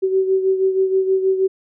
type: beating tone pair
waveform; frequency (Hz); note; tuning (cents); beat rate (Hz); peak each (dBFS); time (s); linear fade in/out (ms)
sine; 379.9 / 386.2; F#4 / G4; +46 / -26; 6.3; -15 / -22; 0.02-1.48; 20
effects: none